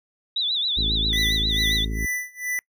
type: tone with vibrato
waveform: sine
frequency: 3696 Hz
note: A#7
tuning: 16 cents flat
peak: -21 dBFS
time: 0.36-1.85 s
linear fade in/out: 5 ms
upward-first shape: sine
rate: 7.4 Hz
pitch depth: 130 cents each way
type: harmonic tone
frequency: 54.1 Hz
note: A1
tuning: 29 cents flat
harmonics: 1 / 2 / 3 / 4 / 5 / 6 / 7 / 8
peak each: -25 / -35 / -37 / -36 / -37 / -44 / -42 / -45 dBFS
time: 0.77-2.06 s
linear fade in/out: 5 ms
type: tone with tremolo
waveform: square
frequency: 1987 Hz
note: B6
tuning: 10 cents sharp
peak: -24 dBFS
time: 1.13-2.59 s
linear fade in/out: 0 ms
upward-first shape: sine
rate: 2.3 Hz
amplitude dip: 95%
effects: noise-tail reverb RT60 0.1 s tail -25 dB re dry